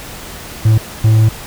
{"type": "tone bursts at uneven times", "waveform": "triangle", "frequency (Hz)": 110, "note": "A2", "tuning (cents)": 0, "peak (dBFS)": -4, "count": 2, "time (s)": [[0.65, 0.78], [1.04, 1.29]], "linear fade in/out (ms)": 5, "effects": ["pink hiss -30 dBFS RMS until 1.46 s"]}